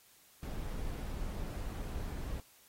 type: noise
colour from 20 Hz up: brown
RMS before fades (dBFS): -39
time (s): 0.43-2.4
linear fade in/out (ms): 0
effects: white hiss -63 dBFS RMS until 2.68 s + AAC 48 kbps